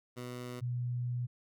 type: tone pair in turn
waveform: 15% pulse / sine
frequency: 123.47 / 122.4 Hz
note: B2 / B2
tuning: 0 / -15 cents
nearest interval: unison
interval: 15 cents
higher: first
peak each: -34 / -32 dBFS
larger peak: second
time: 0.16-0.61 / 0.61-1.27 s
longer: second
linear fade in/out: 20 ms
effects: none